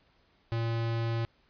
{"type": "tone", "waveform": "square", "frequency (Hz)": 115.1, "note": "A#2", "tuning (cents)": -22, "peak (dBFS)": -29, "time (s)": [0.52, 1.25], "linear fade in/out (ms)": 0, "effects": ["pink hiss -67 dBFS RMS until 1.49 s", "resampled to 11025 Hz"]}